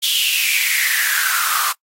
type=noise with high-pass filter sweep; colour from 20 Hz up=white; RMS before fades=-18 dBFS; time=0.02-1.73 s; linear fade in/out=20 ms; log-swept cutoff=3300 to 1100 Hz; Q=7.6; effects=noise-tail reverb RT60 0.1 s tail -25 dB re dry + AAC 48 kbps